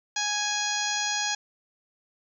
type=harmonic tone; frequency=830.6 Hz; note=G#5; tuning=in tune; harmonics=1 / 2 / 3 / 4 / 5 / 6 / 7 / 8; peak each=-33 / -32 / -36 / -34 / -35 / -35 / -36 / -32 dBFS; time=0.16-1.35 s; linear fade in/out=5 ms; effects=10-bit